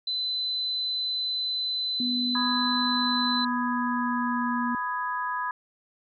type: tone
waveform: sine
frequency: 4025 Hz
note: B7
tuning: 32 cents sharp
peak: -26 dBFS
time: 0.07-3.45 s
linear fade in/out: 5 ms
type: tone with pitch glide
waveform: sine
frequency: 246.9 to 240.3 Hz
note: B3 to B3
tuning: 0 to -47 cents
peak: -27 dBFS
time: 2-4.75 s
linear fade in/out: 2 ms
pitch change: -47 cents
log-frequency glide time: 2.79-4.52 s
type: chord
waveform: sine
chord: G# minor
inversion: first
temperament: just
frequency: 996.7 / 1245.9 / 1661.2 Hz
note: B5 / D#6 / G#6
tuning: +16 / +2 / 0 cents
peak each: -29 / -34 / -33 dBFS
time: 2.35-5.51 s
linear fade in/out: 2 ms
effects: none